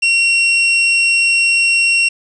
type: tone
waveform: 40% pulse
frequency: 2737 Hz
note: F7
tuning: 36 cents flat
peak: -9 dBFS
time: 0.02-2.09 s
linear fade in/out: 10 ms
effects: resampled to 22050 Hz + 7-bit